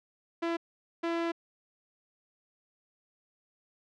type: tone bursts at uneven times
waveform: sawtooth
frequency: 335.9 Hz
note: E4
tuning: 33 cents sharp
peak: -25 dBFS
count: 2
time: 0.42-0.57 / 1.03-1.32 s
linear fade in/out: 10 ms
effects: low-pass 3000 Hz 12 dB/octave